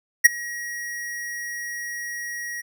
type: tone with ADSR envelope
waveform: square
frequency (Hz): 1900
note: A#6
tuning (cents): +33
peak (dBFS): -6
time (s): 0.24-2.62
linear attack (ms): 16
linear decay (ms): 16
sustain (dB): -24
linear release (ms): 20
effects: none